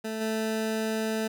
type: tone with level steps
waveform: 20% pulse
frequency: 220 Hz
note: A3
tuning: in tune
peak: -26 / -22 dBFS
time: 0.04-1.28 s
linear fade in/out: 10 ms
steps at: 0.2 s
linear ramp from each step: 20 ms
effects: none